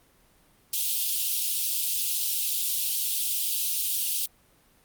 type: high-pass noise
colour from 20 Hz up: white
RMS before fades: -27 dBFS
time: 0.73-4.26 s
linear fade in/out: 5 ms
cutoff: 2800 Hz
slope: 48 dB/octave
effects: pink hiss -61 dBFS RMS until 4.84 s + Opus 32 kbps